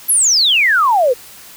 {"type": "exponential sweep", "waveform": "sine", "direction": "down", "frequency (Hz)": [12000, 465.7], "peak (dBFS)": -9, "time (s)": [0.08, 1.14], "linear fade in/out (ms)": 20, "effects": ["white hiss -38 dBFS RMS until 1.56 s"]}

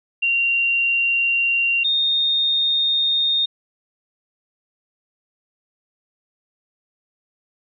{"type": "tone pair in turn", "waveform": "sine", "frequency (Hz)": [2763, 3678], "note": ["F7", "A#7"], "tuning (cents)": [-19, -24], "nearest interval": "perfect fourth", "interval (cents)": 495, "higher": "second", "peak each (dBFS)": -16, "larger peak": "neither", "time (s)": [[0.22, 1.84], [1.84, 3.46]], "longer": "neither", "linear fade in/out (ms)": 10, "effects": []}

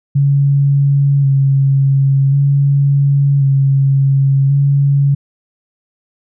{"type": "tone with vibrato", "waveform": "sine", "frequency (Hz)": 138.59, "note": "C#3", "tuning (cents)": 0, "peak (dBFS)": -8, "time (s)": [0.15, 5.15], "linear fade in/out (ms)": 10, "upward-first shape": "square", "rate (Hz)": 0.46, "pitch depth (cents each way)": 21, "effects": []}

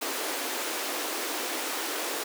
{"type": "high-pass noise", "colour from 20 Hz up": "pink", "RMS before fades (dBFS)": -32, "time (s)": [0.01, 2.24], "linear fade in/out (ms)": 10, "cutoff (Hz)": 280, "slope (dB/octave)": 48, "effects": []}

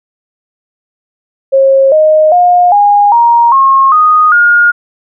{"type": "tone with pitch steps", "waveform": "sine", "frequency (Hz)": [540, 620.3, 712.5, 818.5, 940.2, 1080, 1240.6, 1425.1], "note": ["C#5", "D#5", "F5", "G#5", "A#5", "C#6", "D#6", "F6"], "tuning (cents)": [-45, -5, 34, -25, 15, -45, -5, 35], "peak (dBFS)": -3, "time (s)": [1.52, 4.72], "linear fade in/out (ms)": 20, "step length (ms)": 400, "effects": []}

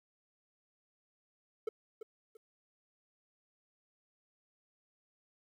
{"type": "tone with echo", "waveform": "triangle", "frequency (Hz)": 439.8, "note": "A4", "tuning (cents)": -1, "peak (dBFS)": -30, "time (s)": [1.67, 1.69], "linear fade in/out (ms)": 5, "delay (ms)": 340, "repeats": 2, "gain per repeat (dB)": -10, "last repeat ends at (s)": 2.37, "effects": ["12-bit"]}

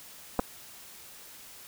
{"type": "clicks", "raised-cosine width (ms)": 1, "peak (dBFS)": -12, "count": 2, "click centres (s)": [0.392, 0.396], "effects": ["white hiss -49 dBFS RMS until 1.67 s"]}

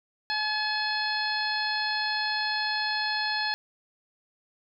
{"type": "harmonic tone", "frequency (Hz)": 854, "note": "G#5", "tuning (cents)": 48, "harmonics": [1, 2, 3, 4, 5, 6], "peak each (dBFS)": [-32, -30, -37, -38, -31, -38], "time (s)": [0.3, 3.54], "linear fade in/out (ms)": 0, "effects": []}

